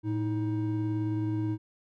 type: tone pair together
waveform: triangle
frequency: 111.4 / 315.5 Hz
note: A2 / D#4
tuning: +22 / +24 cents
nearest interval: octave + tritone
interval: 1802 cents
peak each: -28 dBFS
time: 0.03-1.58 s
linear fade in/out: 50 ms
effects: none